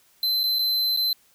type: tone with dropouts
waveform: square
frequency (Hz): 4070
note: C8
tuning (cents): -49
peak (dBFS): -21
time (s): 0.23-1.13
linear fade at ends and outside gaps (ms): 2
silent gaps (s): 0.434-0.438 / 0.587-0.591 / 0.965-0.972
effects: white hiss -60 dBFS RMS until 1.34 s